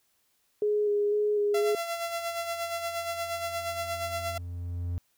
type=tone with vibrato; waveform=sine; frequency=415.3 Hz; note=G#4; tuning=in tune; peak=-23 dBFS; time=0.62-1.75 s; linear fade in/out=2 ms; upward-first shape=square; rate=2 Hz; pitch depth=14 cents each way
type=tone with tremolo; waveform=sawtooth; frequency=678 Hz; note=E5; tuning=49 cents sharp; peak=-25 dBFS; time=1.54-4.38 s; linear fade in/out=5 ms; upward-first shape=sine; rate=8.5 Hz; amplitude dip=50%
type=tone with exponential growth; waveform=triangle; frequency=87.31 Hz; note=F2; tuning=in tune; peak=-26 dBFS; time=1.94-4.98 s; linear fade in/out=0 ms; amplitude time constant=660 ms
effects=white hiss -71 dBFS RMS until 5.17 s